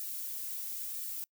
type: noise with flanger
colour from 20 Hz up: violet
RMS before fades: -39 dBFS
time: 0-1.24 s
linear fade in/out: 0 ms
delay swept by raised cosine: 1.9 to 3.3 ms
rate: 0.97 Hz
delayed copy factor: -0.7
effects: noise-tail reverb RT60 0.1 s tail -26 dB re dry